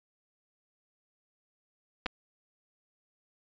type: clicks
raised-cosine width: 0.3 ms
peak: -16 dBFS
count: 2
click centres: 2.06 / 2.064 s
effects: resampled to 16000 Hz